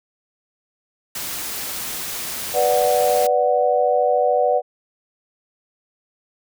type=noise; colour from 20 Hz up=white; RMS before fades=-28 dBFS; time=1.15-3.27 s; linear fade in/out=5 ms
type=chord; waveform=sine; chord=B minor; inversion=none; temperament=equal; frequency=493.9 / 587.3 / 740 Hz; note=B4 / D5 / F#5; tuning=0 / 0 / 0 cents; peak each=-19 dBFS; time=2.53-4.62 s; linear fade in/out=50 ms
effects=none